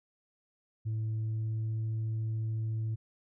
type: tone with pitch glide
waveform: sine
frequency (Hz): 110 to 110.77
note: A2 to A2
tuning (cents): 0 to +12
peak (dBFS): -28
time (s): 0.85-2.96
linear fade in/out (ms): 20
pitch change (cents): +12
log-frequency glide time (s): 1.17-1.83
effects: tanh soft clip ceiling -29 dBFS